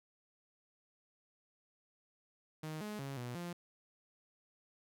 sawtooth tone with pitch steps, 155.9 / 210.8 / 137.7 / 122.3 / 174.1 Hz, D#3 / G#3 / C#3 / B2 / F3, +4 / +26 / -11 / -16 / -5 cents, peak -37 dBFS, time 2.63-3.53 s, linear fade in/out 5 ms, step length 180 ms, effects none

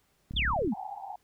click train, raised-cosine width 5 ms, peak -27 dBFS, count 14, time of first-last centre 0.31-0.675 s, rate 35.6 Hz
sine tone, 59.8 Hz, A#1, 45 cents sharp, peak -31 dBFS, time 0.34-0.53 s, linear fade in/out 5 ms
sine exponential sweep, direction down, 3733 to 185 Hz, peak -26 dBFS, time 0.36-0.74 s, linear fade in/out 10 ms
pink band-pass noise, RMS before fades -40 dBFS, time 0.72-1.16 s, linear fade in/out 5 ms, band 750 to 860 Hz, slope 96 dB/octave
effects pink hiss -70 dBFS RMS until 1.23 s

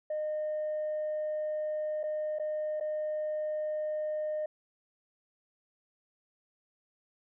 sine tone with dropouts, 612 Hz, D#5, 29 cents flat, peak -29 dBFS, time 0.1-4.46 s, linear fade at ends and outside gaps 5 ms, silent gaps 2.032-2.037 / 2.387-2.396 / 2.8-2.808 s, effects tanh soft clip ceiling -28 dBFS

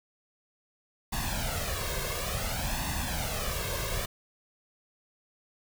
pink noise with flanger, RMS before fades -32 dBFS, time 1.12-4.06 s, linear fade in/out 10 ms, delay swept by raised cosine 1.1 to 1.88 ms, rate 0.57 Hz, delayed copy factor +0.75, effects none

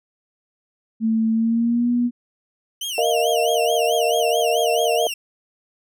sine tone with pitch glide, 223.1 to 241.9 Hz, A3 to B3, +24 to -36 cents, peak -16 dBFS, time 1-2.11 s, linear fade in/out 50 ms, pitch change +140 cents, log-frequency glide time 1.32-1.9 s
sawtooth tone with vibrato, 2960 Hz, F#7, in tune, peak -22 dBFS, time 2.81-5.14 s, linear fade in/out 5 ms, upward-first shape sine, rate 4.6 Hz, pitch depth 170 cents each way
sine chord, Bb suspended fourth, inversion none, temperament equal, 466.2 / 622.3 / 698.5 Hz, Bb4 / Eb5 / F5, 0 / 0 / 0 cents, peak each -21 dBFS, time 2.98-5.07 s, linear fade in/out 2 ms
effects none

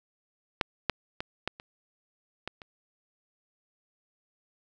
clicks, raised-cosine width 0.3 ms, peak -8 / -8 / -17 / -13 / -27 / -18 / -28 dBFS, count 7, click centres 0.612 / 0.897 / 1.205 / 1.476 / 1.599 / 2.476 / 2.618 s, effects none

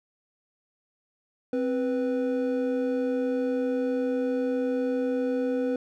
triangle tone pair together, 261.6 / 493.9 Hz, C4 / B4, 0 / 0 cents, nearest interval major seventh, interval 1100 cents, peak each -25 dBFS, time 1.53-5.76 s, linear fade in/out 2 ms, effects none

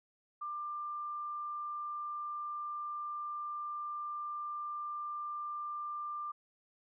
sine tone, 1190 Hz, D6, 22 cents sharp, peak -37 dBFS, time 0.41-6.32 s, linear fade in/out 10 ms, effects none

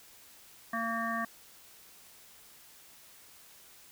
harmonic tone, 228.6 Hz, A#3, 34 cents flat, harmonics 1 / 3 / 5 / 7 / 8, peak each -37 / -38 / -35 / -41 / -37 dBFS, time 0.73-1.25 s, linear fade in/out 5 ms, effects white hiss -56 dBFS RMS until 3.91 s

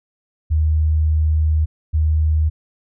sine tone pair in turn, 77.78 / 77.78 Hz, D#2 / D#2, 0 / 0 cents, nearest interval unison, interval 0 cents, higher neither, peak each -13 dBFS, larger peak neither, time 0.5-1.66 / 1.93-2.5 s, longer first, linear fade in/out 20 ms, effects none

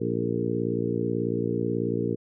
harmonic tone with a mistuned harmonic, 58.27 Hz, A#1, in tune, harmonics 2 / 3 / 4 / 5 / 6 / 7 / 8, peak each -32 / -32 / -32 / -32 / -32 / -32 / -32 dBFS, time 0-2.16 s, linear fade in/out 20 ms, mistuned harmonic 8, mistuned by -23 cents, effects none

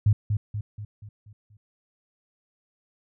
sine tone with echo, 104.8 Hz, G#2, 16 cents sharp, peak -15 dBFS, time 0.06-0.13 s, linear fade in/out 5 ms, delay 240 ms, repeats 6, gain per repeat -6 dB, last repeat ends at 1.57 s, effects none

